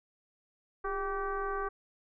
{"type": "tone with frequency modulation", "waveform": "sine", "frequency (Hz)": 780, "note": "G5", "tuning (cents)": -9, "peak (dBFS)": -31, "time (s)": [0.84, 1.69], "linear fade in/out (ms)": 10, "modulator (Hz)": 379, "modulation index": 1.8, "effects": []}